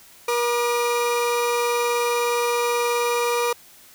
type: tone pair together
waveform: 30% pulse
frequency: 478.2 / 1205 Hz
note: A#4 / D6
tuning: +44 / +44 cents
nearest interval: octave + major third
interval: 1600 cents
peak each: -18 / -24 dBFS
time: 0.28-3.53 s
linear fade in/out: 5 ms
effects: white hiss -49 dBFS RMS until 3.94 s